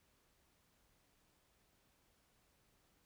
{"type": "silence", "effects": ["pink hiss -75 dBFS RMS until 3.05 s"]}